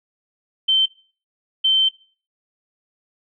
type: tone bursts at uneven times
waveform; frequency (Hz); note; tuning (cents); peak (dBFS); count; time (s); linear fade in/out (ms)
sine; 3100; G7; -20; -13; 2; 0.68-0.86 / 1.64-1.89; 10
effects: noise-tail reverb RT60 0.4 s tail -20 dB re dry